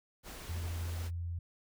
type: noise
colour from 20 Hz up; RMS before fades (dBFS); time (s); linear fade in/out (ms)
pink; -47; 0.23-1.11; 50
type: tone with pitch glide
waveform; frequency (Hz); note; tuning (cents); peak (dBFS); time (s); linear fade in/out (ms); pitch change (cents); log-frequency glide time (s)
sine; 84.6 to 85.68; E2 to F2; +45 to -33; -35; 0.49-1.39; 5; +22; 0.99-1.15
effects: none